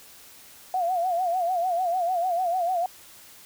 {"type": "tone with vibrato", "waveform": "sine", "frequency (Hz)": 713, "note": "F5", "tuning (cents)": 36, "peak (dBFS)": -22, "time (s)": [0.74, 2.86], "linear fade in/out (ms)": 2, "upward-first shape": "sine", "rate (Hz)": 6.7, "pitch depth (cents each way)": 100, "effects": ["white hiss -49 dBFS RMS until 3.45 s"]}